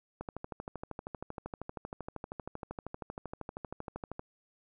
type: click train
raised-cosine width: 1 ms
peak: -25 dBFS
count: 52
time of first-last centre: 0.21-4.194 s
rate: 12.8 Hz
effects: none